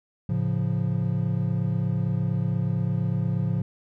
triangle chord, A augmented, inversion none, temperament equal, 110 / 138.59 / 174.61 Hz, A2 / C#3 / E#3, 0 / 0 / 0 cents, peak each -25 dBFS, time 0.29-3.62 s, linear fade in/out 5 ms, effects none

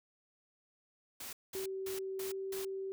white noise bursts, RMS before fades -45 dBFS, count 5, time 1.2-2.65 s, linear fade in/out 5 ms, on 130 ms, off 200 ms
sine tone with pitch glide, 383.3 to 385.7 Hz, G4 to G4, -39 to -28 cents, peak -37 dBFS, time 1.55-2.92 s, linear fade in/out 0 ms, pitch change +11 cents, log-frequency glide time 2.21-2.31 s
effects none

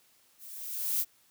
violet noise with level ramp, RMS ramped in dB -49 to -26 dBFS, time 0.38-1.05 s, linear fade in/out 50 ms, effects white hiss -65 dBFS RMS until 1.3 s + high-pass 80 Hz 12 dB/octave

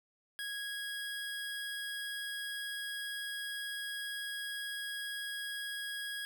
25% pulse tone, 1653 Hz, G#6, 9 cents flat, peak -34 dBFS, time 0.39-6.25 s, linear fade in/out 0 ms, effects none

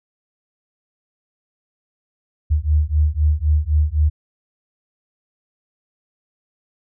sine beating tone pair, 74 / 77.9 Hz, D2 / D#2, +14 / +3 cents, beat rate 3.9 Hz, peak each -17 dBFS, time 2.5-4.1 s, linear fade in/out 20 ms, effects none

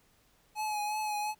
square tone with vibrato, 846 Hz, G#5, 32 cents sharp, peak -32 dBFS, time 0.55-1.35 s, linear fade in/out 50 ms, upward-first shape triangle, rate 2.8 Hz, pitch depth 35 cents each way, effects pink hiss -67 dBFS RMS until 1.39 s

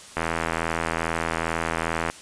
click train, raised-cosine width 0.5 ms, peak -9 dBFS, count 160, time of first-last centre 0.17-2.1 s, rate 82.4 Hz, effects white hiss -44 dBFS RMS until 2.21 s + resampled to 22050 Hz

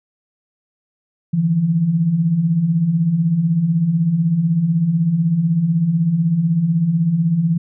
sine beating tone pair, 152 / 168 Hz, D#3 / E3, -40 / +33 cents, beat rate 16 Hz, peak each -22 / -14 dBFS, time 1.33-7.58 s, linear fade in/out 10 ms, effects none

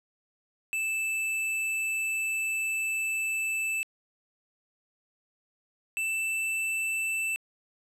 square tone pair in turn, 2637 / 2654 Hz, E7 / E7, 0 / +11 cents, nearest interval unison, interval 11 cents, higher second, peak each -28 dBFS, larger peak neither, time 0.73-3.83 / 5.97-7.36 s, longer first, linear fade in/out 0 ms, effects low-pass 12000 Hz 12 dB/octave

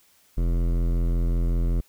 sine tone with hard clipping, 42.65 Hz, F1, 40 cents flat, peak -22 dBFS, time 0.37-1.81 s, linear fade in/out 10 ms, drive 16 dB, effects white hiss -60 dBFS RMS until 1.88 s

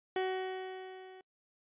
30% pulse tone with level ramp, 375 Hz, F#4, 23 cents sharp, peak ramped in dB -27 to -48 dBFS, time 0.16-1.21 s, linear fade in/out 2 ms, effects noise-tail reverb RT60 0.1 s tail -26 dB re dry + resampled to 8000 Hz

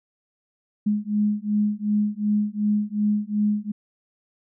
sine beating tone pair, 207.7 / 210.4 Hz, G#3 / G#3, 0 / +23 cents, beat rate 2.7 Hz, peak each -23 dBFS, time 0.86-3.72 s, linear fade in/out 10 ms, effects none

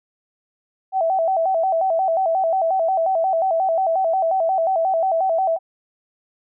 sine tone with vibrato, 708 Hz, F5, 23 cents sharp, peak -16 dBFS, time 0.92-5.59 s, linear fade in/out 50 ms, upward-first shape square, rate 5.6 Hz, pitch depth 130 cents each way, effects none

